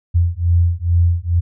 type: beating tone pair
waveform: sine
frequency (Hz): 85 / 87.3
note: F2 / F2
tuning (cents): -46 / 0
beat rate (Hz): 2.3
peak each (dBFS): -15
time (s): 0.14-1.41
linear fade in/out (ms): 20
effects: none